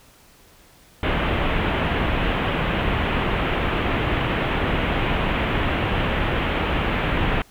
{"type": "low-pass noise", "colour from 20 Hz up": "pink", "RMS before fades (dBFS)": -22, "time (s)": [1.03, 7.42], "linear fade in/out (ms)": 2, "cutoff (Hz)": 3200, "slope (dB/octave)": 48, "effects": ["pink hiss -52 dBFS RMS until 7.5 s"]}